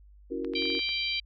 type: chord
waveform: sine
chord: F# dominant seventh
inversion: second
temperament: equal with one note detuned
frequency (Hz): 279.3 / 329.6 / 370 / 466.2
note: C#4 / E4 / F#4 / A#4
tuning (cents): +13 / 0 / 0 / 0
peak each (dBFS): -36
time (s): 0.3-0.8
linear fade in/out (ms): 20
type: clicks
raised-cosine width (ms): 0.3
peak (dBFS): -29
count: 8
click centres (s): 0.447 / 0.536 / 0.623 / 0.655 / 0.702 / 0.751 / 0.792 / 0.891
type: harmonic tone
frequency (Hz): 784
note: G5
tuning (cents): 0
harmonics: 3 / 4 / 5 / 6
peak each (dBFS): -32 / -33 / -34 / -35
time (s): 0.55-1.2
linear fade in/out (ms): 5
effects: added 50 Hz sine -51 dBFS peak until 1.25 s